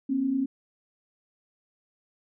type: tone pair together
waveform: sine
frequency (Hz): 240.3 / 270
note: B3 / C#4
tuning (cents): -47 / -45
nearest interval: major second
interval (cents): 202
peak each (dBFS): -31 / -24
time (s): 0.09-0.46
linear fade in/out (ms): 10
effects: none